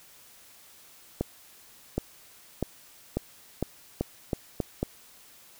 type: accelerating click train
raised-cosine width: 2 ms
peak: -13 dBFS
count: 9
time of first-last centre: 1.21-4.83 s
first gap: 770 ms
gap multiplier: 0.84
effects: white hiss -54 dBFS RMS until 5.59 s